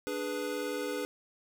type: chord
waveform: square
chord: G# diminished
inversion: second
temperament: equal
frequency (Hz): 293.7 / 415.3 / 493.9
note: D4 / G#4 / B4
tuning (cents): 0 / 0 / 0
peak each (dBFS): -39 / -38 / -37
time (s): 0.07-1.05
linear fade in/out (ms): 0
effects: none

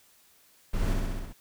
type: noise with echo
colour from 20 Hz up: brown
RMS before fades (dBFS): -28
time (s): 0.73-0.94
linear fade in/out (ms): 10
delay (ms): 65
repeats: 6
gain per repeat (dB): -2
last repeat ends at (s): 1.33
effects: white hiss -61 dBFS RMS until 1.4 s

